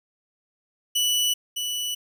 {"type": "tone with echo", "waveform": "sawtooth", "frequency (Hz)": 2960, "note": "F#7", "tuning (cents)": 0, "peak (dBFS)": -17, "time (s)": [0.95, 1.34], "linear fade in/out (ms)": 10, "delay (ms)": 610, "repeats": 1, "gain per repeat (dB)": -6, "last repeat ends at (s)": 1.95, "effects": []}